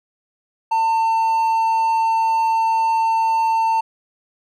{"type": "tone", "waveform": "triangle", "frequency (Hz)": 899, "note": "A5", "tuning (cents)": 37, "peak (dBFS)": -13, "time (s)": [0.71, 3.81], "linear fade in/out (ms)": 10, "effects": []}